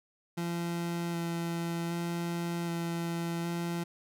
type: tone with vibrato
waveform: 30% pulse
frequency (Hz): 170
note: F3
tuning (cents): -46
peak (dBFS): -29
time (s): 0.37-3.84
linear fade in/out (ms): 10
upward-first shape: square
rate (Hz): 0.65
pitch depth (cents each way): 10
effects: none